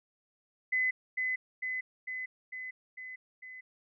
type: tone with echo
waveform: sine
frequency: 2025 Hz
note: B6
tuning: 43 cents sharp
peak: -26 dBFS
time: 0.72-0.91 s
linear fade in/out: 10 ms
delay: 450 ms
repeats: 6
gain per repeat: -3 dB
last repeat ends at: 3.61 s
effects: none